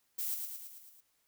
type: noise with echo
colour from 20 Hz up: violet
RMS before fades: -36 dBFS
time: 0.18-0.35 s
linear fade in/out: 10 ms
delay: 110 ms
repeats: 6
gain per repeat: -4 dB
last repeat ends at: 1.01 s
effects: white hiss -75 dBFS RMS until 1.27 s